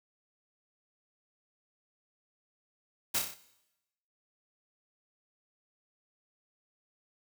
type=noise with echo; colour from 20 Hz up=white; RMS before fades=-29 dBFS; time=3.14-3.19 s; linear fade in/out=10 ms; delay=31 ms; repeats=5; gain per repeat=-4 dB; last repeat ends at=3.345 s; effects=noise-tail reverb RT60 0.9 s tail -17 dB re dry